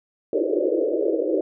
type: band-pass noise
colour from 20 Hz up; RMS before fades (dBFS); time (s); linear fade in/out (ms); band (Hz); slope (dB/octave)
pink; -22; 0.33-1.41; 2; 310 to 590; 96
effects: none